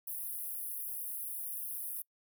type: high-pass noise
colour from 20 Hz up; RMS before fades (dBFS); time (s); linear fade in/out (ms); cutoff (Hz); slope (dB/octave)
pink; -40; 0.07-2.02; 5; 10000; 96
effects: noise-tail reverb RT60 0.1 s tail -25 dB re dry